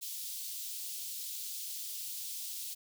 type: high-pass noise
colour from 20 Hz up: white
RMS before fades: -41 dBFS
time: 0.01-2.75 s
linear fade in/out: 20 ms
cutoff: 3300 Hz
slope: 24 dB/octave
effects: none